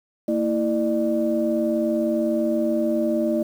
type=tone cluster; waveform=sine; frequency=228.9 / 328.3 / 599 Hz; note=A#3 / E4 / D5; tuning=-31 / -7 / +34 cents; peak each=-23 dBFS; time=0.28-3.43 s; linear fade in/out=5 ms; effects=tanh soft clip ceiling -10 dBFS + 8-bit